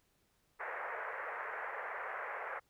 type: band-pass noise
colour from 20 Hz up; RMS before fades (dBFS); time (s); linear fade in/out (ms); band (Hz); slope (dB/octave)
white; -42; 0.59-2.6; 20; 440 to 2000; 48
effects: pink hiss -75 dBFS RMS until 2.69 s